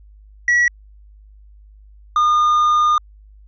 triangle tone pair in turn, 1931 / 1216.5 Hz, B6 / D#6, -39 / -39 cents, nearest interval minor sixth, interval 800 cents, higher first, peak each -10 dBFS, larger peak neither, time 0.48-0.68 / 2.16-2.98 s, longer second, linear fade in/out 2 ms, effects added 51 Hz sine -42 dBFS peak until 3.47 s + resampled to 16000 Hz

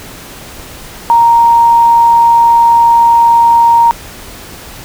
sine tone, 932.3 Hz, A#5, in tune, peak -3 dBFS, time 1.1-3.91 s, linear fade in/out 0 ms, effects pink hiss -30 dBFS RMS until 4.84 s

